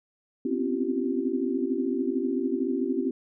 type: tone cluster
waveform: sine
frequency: 251.5 / 262.5 / 275.9 / 338.1 / 385.4 Hz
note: B3 / C4 / C#4 / E4 / G4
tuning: +32 / +6 / -8 / +44 / -29 cents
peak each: -31 dBFS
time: 0.45-3.11 s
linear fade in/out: 5 ms
effects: none